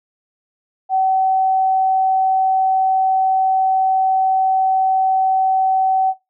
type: tone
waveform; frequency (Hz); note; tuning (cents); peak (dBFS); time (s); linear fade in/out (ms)
sine; 761; F#5; +48; -13; 0.89-6.14; 50
effects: noise-tail reverb RT60 0.2 s tail -17 dB re dry